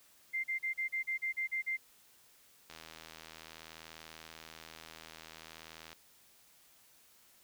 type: tone bursts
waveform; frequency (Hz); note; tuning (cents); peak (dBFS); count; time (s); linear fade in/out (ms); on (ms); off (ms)
sine; 2093; C7; 0; -32; 10; 0.33-1.772; 20; 110; 38
type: click train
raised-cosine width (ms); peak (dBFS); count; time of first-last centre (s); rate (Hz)
0.2; -31; 261; 2.7-5.93; 80.5
effects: white hiss -64 dBFS RMS until 7.43 s